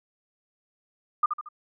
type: tone with echo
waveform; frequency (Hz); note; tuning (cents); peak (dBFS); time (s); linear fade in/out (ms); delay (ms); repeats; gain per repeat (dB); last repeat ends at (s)
sine; 1213; D#6; -44; -17; 1.23-1.26; 5; 76; 3; -7; 1.488
effects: none